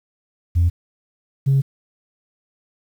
sine tone pair in turn, 85.7 / 136.51 Hz, F2 / C#3, -32 / -26 cents, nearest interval minor sixth, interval 806 cents, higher second, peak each -11 dBFS, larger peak neither, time 0.55-0.7 / 1.46-1.62 s, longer second, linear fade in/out 20 ms, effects tanh soft clip ceiling -10 dBFS + 8-bit

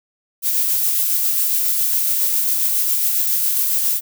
violet noise with tremolo, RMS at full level -17 dBFS, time 0.42-4.01 s, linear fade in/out 50 ms, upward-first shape sine, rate 7.3 Hz, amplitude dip 25%, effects none

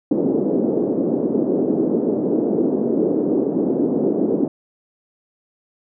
pink band-pass noise, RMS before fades -19 dBFS, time 0.11-4.48 s, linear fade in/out 2 ms, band 240 to 440 Hz, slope 24 dB/octave, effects none

